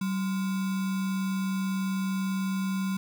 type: tone with sample-and-hold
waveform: sine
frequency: 190.9 Hz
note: G3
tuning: 46 cents flat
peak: -26 dBFS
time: 0.01-2.97 s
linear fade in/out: 5 ms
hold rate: 1225 Hz
effects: none